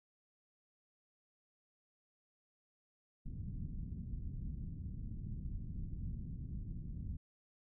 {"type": "low-pass noise", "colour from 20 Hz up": "pink", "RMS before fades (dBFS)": -43, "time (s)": [3.25, 7.17], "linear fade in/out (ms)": 10, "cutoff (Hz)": 200, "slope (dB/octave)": 24, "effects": []}